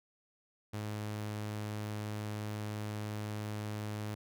sawtooth tone, 105.7 Hz, G#2, 31 cents sharp, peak -33 dBFS, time 0.73-4.15 s, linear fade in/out 10 ms, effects none

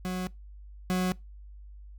40% pulse tone pair in turn, 183.4 / 183.4 Hz, F#3 / F#3, -15 / -15 cents, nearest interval unison, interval 0 cents, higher neither, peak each -29 / -24 dBFS, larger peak second, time 0.05-0.27 / 0.9-1.12 s, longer neither, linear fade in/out 0 ms, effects noise-tail reverb RT60 0.2 s tail -23 dB re dry + added 50 Hz sine -44 dBFS peak until 1.98 s

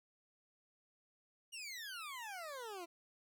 20% pulse exponential sweep, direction down, 2912 to 329.6 Hz, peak -40 dBFS, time 1.52-2.86 s, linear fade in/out 20 ms, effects none

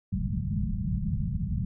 white low-pass noise, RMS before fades -29 dBFS, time 0.12-1.65 s, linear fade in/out 5 ms, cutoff 210 Hz, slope 96 dB/octave, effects none

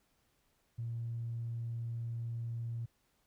triangle tone with tanh clipping, 116.54 Hz, A#2, in tune, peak -36 dBFS, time 0.78-2.86 s, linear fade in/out 10 ms, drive 4 dB, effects pink hiss -75 dBFS RMS until 3.26 s

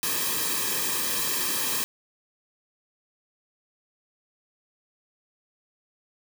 white noise with comb filter, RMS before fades -27 dBFS, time 0.03-1.84 s, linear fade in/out 0 ms, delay 1.4 ms, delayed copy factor -0.9, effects none

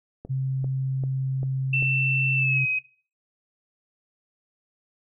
click train, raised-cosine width 2 ms, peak -24 dBFS, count 5, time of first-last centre 0.25-1.825 s, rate 2.54 Hz
sine tone, 132.8 Hz, C3, 26 cents sharp, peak -23 dBFS, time 0.29-2.66 s, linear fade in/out 20 ms
sine tone with pitch glide, 2677 to 2527 Hz, E7 to D#7, +26 to +26 cents, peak -21 dBFS, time 1.73-2.79 s, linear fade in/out 5 ms, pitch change -100 cents, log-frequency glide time 2.35-2.63 s
effects noise-tail reverb RT60 0.4 s tail -20 dB re dry

